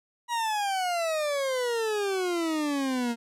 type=exponential sweep; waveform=40% pulse; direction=down; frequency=967 to 230.4 Hz; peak=-25 dBFS; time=0.28-3.16 s; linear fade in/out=50 ms; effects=low-pass 11000 Hz 12 dB/octave